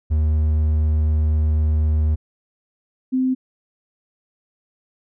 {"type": "tone pair in turn", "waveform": ["triangle", "sine"], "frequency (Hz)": [77, 258.5], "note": ["D#2", "C4"], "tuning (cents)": [-17, -21], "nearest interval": "octave + major sixth", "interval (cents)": 2096, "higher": "second", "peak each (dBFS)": [-13, -16], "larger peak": "first", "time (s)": [[0.1, 2.16], [3.12, 3.35]], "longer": "first", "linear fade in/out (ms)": 20, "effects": []}